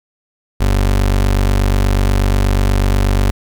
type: tone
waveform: 30% pulse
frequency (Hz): 48.26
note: G1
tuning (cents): -26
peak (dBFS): -8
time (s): 0.6-3.31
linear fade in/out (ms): 10
effects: 8-bit